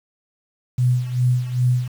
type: tone with tremolo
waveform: sine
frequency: 124.7 Hz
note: B2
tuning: 17 cents sharp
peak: -13 dBFS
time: 0.78-1.88 s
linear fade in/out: 5 ms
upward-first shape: sine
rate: 2.5 Hz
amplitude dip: 75%
effects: 7-bit